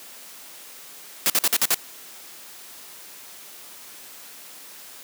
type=noise bursts; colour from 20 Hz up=white; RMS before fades=-19 dBFS; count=6; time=1.26-1.744 s; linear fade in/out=0 ms; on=39 ms; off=50 ms; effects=white hiss -43 dBFS RMS until 5.03 s + high-pass 200 Hz 12 dB/octave